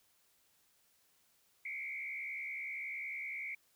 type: tone with frequency modulation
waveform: sine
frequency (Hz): 2212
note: C#7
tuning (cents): -4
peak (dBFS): -39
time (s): 1.65-3.55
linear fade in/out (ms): 5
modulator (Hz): 70.7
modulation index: 1.8
effects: white hiss -72 dBFS RMS until 3.75 s